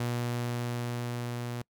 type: tone with level ramp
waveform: sawtooth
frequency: 120.5 Hz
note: B2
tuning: 42 cents flat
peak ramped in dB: -25 to -30 dBFS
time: 0-1.62 s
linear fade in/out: 5 ms
effects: noise-tail reverb RT60 0.1 s tail -26 dB re dry